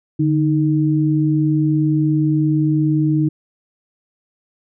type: tone pair together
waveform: sine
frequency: 148.27 / 311.1 Hz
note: D3 / D#4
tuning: +17 / 0 cents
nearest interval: octave + minor second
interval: 1283 cents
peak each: -16 dBFS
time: 0.19-3.29 s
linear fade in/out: 10 ms
effects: none